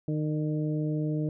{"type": "harmonic tone with a mistuned harmonic", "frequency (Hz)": 153, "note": "D#3", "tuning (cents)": -29, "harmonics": [1, 2, 3, 4], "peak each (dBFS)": [-28, -31, -38, -41], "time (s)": [0.08, 1.29], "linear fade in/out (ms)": 2, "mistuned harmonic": 4, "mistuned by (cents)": -15, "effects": []}